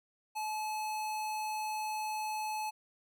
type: tone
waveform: square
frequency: 860 Hz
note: A5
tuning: 40 cents flat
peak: -35 dBFS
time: 0.35-2.71 s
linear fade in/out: 20 ms
effects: none